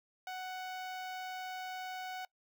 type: tone with notch filter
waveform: sawtooth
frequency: 743 Hz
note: F#5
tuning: 7 cents sharp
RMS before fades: -42 dBFS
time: 0.27-2.25 s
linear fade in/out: 2 ms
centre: 9500 Hz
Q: 0.68
effects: noise-tail reverb RT60 0.1 s tail -22 dB re dry